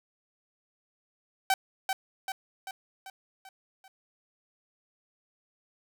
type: tone with echo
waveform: sawtooth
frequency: 768 Hz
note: G5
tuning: 36 cents flat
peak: -18 dBFS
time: 1.5-1.54 s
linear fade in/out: 2 ms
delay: 390 ms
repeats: 6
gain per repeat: -5 dB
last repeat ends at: 3.88 s
effects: none